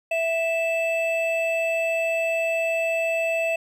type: tone pair together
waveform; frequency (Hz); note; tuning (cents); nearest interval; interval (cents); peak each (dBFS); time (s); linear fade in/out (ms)
triangle; 659.3 / 2633; E5 / E7; 0 / -3; 2 octaves; 2397; -21 / -24; 0.11-3.56; 5
effects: none